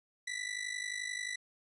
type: ring-modulated tone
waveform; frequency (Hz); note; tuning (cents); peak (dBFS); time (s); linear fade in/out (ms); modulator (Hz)
sawtooth; 1975.5; B6; 0; -30; 0.27-1.36; 5; 25.7
effects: resampled to 24000 Hz